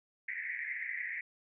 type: band-pass noise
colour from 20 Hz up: pink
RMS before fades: -39 dBFS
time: 0.28-1.21 s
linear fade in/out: 5 ms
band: 1800 to 2200 Hz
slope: 96 dB/octave
effects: none